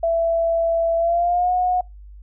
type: tone with pitch glide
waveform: sine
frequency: 666 to 726.3 Hz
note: E5 to F#5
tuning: +18 to -32 cents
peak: -16 dBFS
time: 0.03-1.81 s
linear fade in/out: 5 ms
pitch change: +150 cents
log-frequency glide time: 0.97-1.52 s
effects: noise-tail reverb RT60 0.2 s tail -25 dB re dry + added 50 Hz sine -38 dBFS peak until 2.22 s